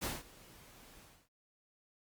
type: noise with ADSR envelope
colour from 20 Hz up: pink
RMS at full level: -36 dBFS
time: 0.01-1.29 s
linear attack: 26 ms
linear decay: 190 ms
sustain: -22 dB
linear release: 270 ms
effects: Opus 48 kbps